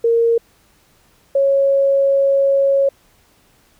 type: tone pair in turn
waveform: sine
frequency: 463.1 / 550.7 Hz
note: A#4 / C#5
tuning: -11 / -11 cents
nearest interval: minor third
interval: 300 cents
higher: second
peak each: -11 dBFS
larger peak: neither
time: 0.04-0.38 / 1.35-2.89 s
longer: second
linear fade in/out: 5 ms
effects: pink hiss -55 dBFS RMS until 3.79 s